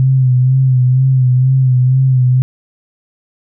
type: tone with vibrato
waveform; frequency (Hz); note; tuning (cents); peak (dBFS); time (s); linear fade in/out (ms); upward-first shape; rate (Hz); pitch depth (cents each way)
sine; 129.2; C3; -21; -7; 0-2.42; 0; sine; 2.1; 47
effects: none